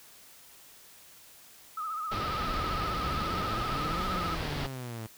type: tone with vibrato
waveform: sine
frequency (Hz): 1268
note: D#6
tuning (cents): +32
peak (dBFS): -32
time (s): 1.77-4.35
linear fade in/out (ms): 5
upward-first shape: sine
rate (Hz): 15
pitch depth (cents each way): 70
type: low-pass noise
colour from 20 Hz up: pink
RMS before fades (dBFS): -35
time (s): 2.11-4.67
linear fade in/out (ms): 10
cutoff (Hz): 5100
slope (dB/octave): 48
type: exponential two-way sweep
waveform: sawtooth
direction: up then down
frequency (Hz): 34.19 to 191.6 to 108.4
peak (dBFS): -33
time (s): 2.47-5.07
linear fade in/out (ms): 10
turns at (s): 4.06
effects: white hiss -54 dBFS RMS until 5.17 s